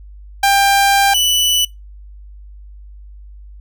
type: tone pair in turn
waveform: sawtooth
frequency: 794 / 2972 Hz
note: G5 / F#7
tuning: +22 / +7 cents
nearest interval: octave + major seventh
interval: 2285 cents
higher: second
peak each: -6 / -9 dBFS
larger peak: first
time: 0.43-1.14 / 1.14-1.65 s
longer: first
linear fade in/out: 5 ms
effects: noise-tail reverb RT60 0.2 s tail -24 dB re dry + added 50 Hz sine -34 dBFS peak until 3.6 s